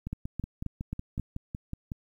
two click trains, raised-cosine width 5 ms, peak -20 / -22 dBFS, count 5 / 11, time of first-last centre 0.13-1.197 / 0.07-1.918 s, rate 3.75 / 5.41 Hz, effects 10-bit

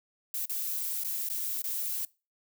violet noise with dropouts, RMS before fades -33 dBFS, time 0.34-2.05 s, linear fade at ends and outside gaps 2 ms, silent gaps 0.456-0.495 / 1.037-1.046 / 1.288-1.299 / 1.62-1.64 s, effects noise-tail reverb RT60 0.3 s tail -23 dB re dry

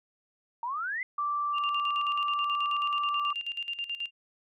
sine exponential sweep, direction up, 909 to 2100 Hz, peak -30 dBFS, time 0.63-1.03 s, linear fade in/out 2 ms
sine tone, 1170 Hz, D6, 7 cents flat, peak -27 dBFS, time 1.18-3.33 s, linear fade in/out 5 ms
sine tone with tremolo, 2794 Hz, F7, in tune, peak -30 dBFS, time 1.53-4.11 s, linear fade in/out 50 ms, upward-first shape square, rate 9.3 Hz, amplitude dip 75%
effects none

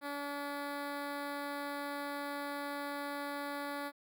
10% pulse tone with notch filter, 285.8 Hz, D4, 47 cents flat, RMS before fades -40 dBFS, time 0.01-3.92 s, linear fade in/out 50 ms, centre 6700 Hz, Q 0.95, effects none

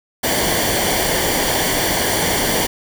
pink noise with comb filter, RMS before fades -18 dBFS, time 0.23-2.67 s, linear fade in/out 10 ms, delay 0.77 ms, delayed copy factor -0.65, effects none

